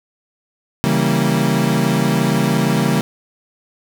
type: chord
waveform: 35% pulse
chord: C# diminished seventh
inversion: none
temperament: equal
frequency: 138.59 / 164.81 / 196 / 233.1 Hz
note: C#3 / E3 / G3 / Bb3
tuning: 0 / 0 / 0 / 0 cents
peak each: -18 dBFS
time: 0.84-3.01 s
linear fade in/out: 0 ms
effects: none